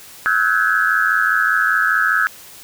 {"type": "tone cluster", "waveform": "sine", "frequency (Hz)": [1300, 1477, 1562, 1676], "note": ["E6", "F#6", "G6", "G#6"], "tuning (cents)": [-24, -3, -7, 15], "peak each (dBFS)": -19, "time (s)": [0.26, 2.27], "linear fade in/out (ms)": 0, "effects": ["white hiss -40 dBFS RMS until 2.63 s"]}